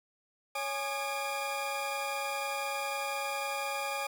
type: tone cluster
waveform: 40% pulse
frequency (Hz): 556 / 828 / 1214 / 2398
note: C#5 / G#5 / D#6 / D7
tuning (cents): +5 / -5 / -43 / +36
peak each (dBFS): -38 / -36 / -39 / -38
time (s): 0.55-4.07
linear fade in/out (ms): 5
effects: none